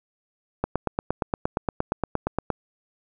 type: click train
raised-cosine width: 1 ms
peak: -9 dBFS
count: 17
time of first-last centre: 0.64-2.503 s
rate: 8.59 Hz
effects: none